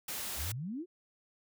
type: noise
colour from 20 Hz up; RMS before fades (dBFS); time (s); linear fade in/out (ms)
white; -39; 0.08-0.52; 5
type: exponential sweep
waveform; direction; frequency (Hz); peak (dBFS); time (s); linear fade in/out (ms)
sine; up; 59.6 to 381; -36; 0.36-0.86; 50
effects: none